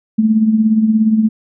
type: tone with tremolo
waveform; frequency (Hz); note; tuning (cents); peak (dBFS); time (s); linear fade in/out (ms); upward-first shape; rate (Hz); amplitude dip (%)
sine; 218.8; A3; -9; -6; 0.18-1.29; 10; triangle; 17; 65
effects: none